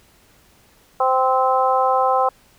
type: harmonic tone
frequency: 260 Hz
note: C4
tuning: 11 cents flat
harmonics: 2 / 3 / 4 / 5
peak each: -20 / -18 / -20 / -23 dBFS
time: 1-2.29 s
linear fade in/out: 5 ms
effects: pink hiss -54 dBFS RMS until 2.58 s